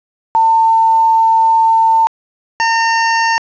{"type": "tone pair in turn", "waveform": ["sine", "25% pulse"], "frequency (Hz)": [899, 911.5], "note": ["A5", "A#5"], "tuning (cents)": [37, -39], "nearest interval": "unison", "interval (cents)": 24, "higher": "second", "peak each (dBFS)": -7, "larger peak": "neither", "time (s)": [[0.35, 2.07], [2.6, 3.38]], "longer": "first", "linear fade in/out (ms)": 0, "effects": ["resampled to 16000 Hz", "7-bit"]}